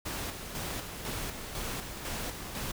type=noise with tremolo; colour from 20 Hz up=pink; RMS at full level=-36 dBFS; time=0.05-2.72 s; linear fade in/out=10 ms; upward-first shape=square; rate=2 Hz; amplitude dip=45%; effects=none